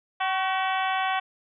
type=harmonic tone with a mistuned harmonic; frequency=380 Hz; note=F#4; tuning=46 cents sharp; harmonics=2 / 3 / 4 / 5 / 6 / 7 / 8 / 9; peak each=-26 / -30 / -32 / -34 / -36 / -37 / -38 / -39 dBFS; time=0.2-1.2 s; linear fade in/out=10 ms; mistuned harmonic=3; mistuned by=-39 cents; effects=none